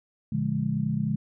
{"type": "chord", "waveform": "sine", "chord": "Bb dominant seventh", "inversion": "none", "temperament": "just", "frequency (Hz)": [116.54, 145.68, 174.81, 209.8], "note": ["Bb2", "D3", "F3", "Ab3"], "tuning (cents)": [0, -14, 2, 18], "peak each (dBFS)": [-33, -28, -32, -28], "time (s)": [0.32, 1.16], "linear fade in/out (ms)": 5, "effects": []}